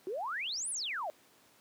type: exponential two-way sweep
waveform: sine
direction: up then down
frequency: 350.5 to 10630 to 577 Hz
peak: -34 dBFS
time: 0.07-1.1 s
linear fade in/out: 0 ms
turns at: 0.7 s
effects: pink hiss -63 dBFS RMS until 1.6 s + high-pass 200 Hz 12 dB/octave